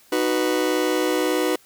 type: chord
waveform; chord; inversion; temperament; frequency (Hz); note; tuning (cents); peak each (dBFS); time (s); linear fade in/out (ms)
40% pulse; B major; first; just; 308.7 / 370.4 / 493.9; D#4 / F#4 / B4; -14 / +2 / 0; -23; 0.12-1.56; 5
effects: white hiss -54 dBFS RMS until 1.65 s